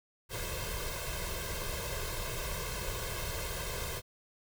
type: noise with comb filter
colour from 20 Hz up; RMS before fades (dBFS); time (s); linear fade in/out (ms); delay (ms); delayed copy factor
pink; -37; 0.29-4.02; 50; 1.9; +0.95
effects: none